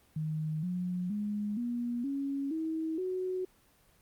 sine tone with pitch steps, 155.56 / 179.73 / 207.6 / 239.9 / 277.2 / 320.2 / 370 Hz, D#3 / F3 / G#3 / A#3 / C#4 / D#4 / F#4, 0 / +50 / 0 / +50 / 0 / +50 / 0 cents, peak -31 dBFS, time 0.16-3.45 s, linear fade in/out 5 ms, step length 470 ms, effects pink hiss -65 dBFS RMS until 4.01 s + Opus 24 kbps

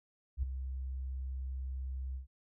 sine tone with ADSR envelope, 65.4 Hz, C2, in tune, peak -27 dBFS, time 0.37-2.27 s, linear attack 59 ms, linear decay 6 ms, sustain -9 dB, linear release 120 ms, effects none

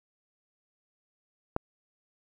click, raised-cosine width 1 ms, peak -13 dBFS, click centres 1.564 s, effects 9-bit

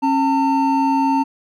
triangle tone pair together, 272.2 / 900 Hz, C#4 / A5, -31 / +39 cents, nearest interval octave + major sixth, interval 2070 cents, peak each -15 dBFS, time 0.02-1.24 s, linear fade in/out 20 ms, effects none

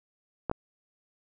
clicks, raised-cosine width 1 ms, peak -15 dBFS, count 2, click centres 0.497 / 0.514 s, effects none

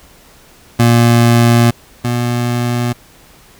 25% pulse tone pair in turn, 118.1 / 120.79 Hz, A#2 / B2, +23 / -38 cents, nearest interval unison, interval 39 cents, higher second, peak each -3 / -10 dBFS, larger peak first, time 0.79-1.71 / 2.04-2.93 s, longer first, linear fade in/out 10 ms, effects pink hiss -44 dBFS RMS until 3.59 s

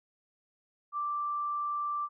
sine tone, 1174.7 Hz, D6, in tune, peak -30 dBFS, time 0.92-2.09 s, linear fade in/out 50 ms, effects none

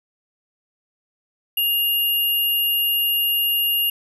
sine tone pair together, 2828 / 11414 Hz, F7 / F9, +21 / +37 cents, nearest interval 2 octaves, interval 2416 cents, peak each -20 dBFS, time 1.57-3.9 s, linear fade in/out 5 ms, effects none

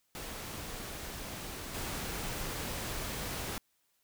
pink noise with level steps, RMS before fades -42 / -38 dBFS, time 0.15-3.58 s, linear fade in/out 0 ms, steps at 1.74 s, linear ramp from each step 10 ms, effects white hiss -75 dBFS RMS until 4.03 s

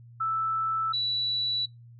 sine tone pair in turn, 1318.5 / 3942 Hz, E6 / B7, 0 / -4 cents, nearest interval octave + perfect fifth, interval 1896 cents, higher second, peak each -25 dBFS, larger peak neither, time 0.2-0.93 / 0.93-1.66 s, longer neither, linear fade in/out 10 ms, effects noise-tail reverb RT60 0.2 s tail -26 dB re dry + added 118 Hz sine -47 dBFS peak until 1.99 s

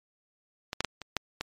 clicks, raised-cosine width 0.2 ms, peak -15 / -9 / -10 / -22 / -9 / -14 dBFS, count 6, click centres 0.731 / 0.806 / 0.847 / 1.017 / 1.167 / 1.41 s, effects MP3 96 kbps

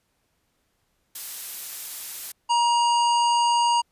blue noise, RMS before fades -33 dBFS, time 1.15-2.32 s, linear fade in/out 5 ms
harmonic tone, 947 Hz, A#5, 27 cents sharp, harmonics 1 / 3 / 5 / 7 / 9, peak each -18 / -28 / -32 / -35 / -37 dBFS, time 2.49-3.82 s, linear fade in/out 20 ms
effects pink hiss -71 dBFS RMS until 3.91 s + resampled to 32000 Hz

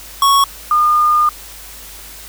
square / sine tone pair in turn, 1108.7 / 1214.7 Hz, C#6 / D#6, 0 / -42 cents, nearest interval major second, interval 158 cents, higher second, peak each -9 dBFS, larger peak neither, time 0.22-0.44 / 0.71-1.29 s, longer second, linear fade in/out 2 ms, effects added 50 Hz sine -40 dBFS peak until 2.28 s + white hiss -35 dBFS RMS until 2.28 s

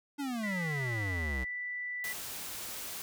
square exponential sweep, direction down, 293.7 to 61 Hz, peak -34 dBFS, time 0.18-1.45 s, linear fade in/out 20 ms
sine tone, 1975.5 Hz, B6, in tune, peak -35 dBFS, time 0.43-2.13 s, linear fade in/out 10 ms
white noise, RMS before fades -41 dBFS, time 2.04-3.02 s, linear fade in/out 0 ms
effects none

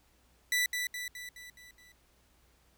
sawtooth tone with echo, 1975.5 Hz, B6, in tune, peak -23 dBFS, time 0.52-0.66 s, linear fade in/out 2 ms, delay 210 ms, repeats 6, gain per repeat -5 dB, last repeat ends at 1.92 s, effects added 60 Hz sine -68 dBFS peak until 2.77 s + pink hiss -68 dBFS RMS until 2.77 s

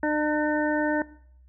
harmonic tone, 301.5 Hz, D4, 46 cents sharp, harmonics 1 / 2 / 3 / 5 / 6, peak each -25 / -28 / -30 / -32 / -33 dBFS, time 0.03-1.02 s, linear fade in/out 2 ms, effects noise-tail reverb RT60 0.6 s tail -19 dB re dry + added 63 Hz sine -51 dBFS peak until 1.48 s

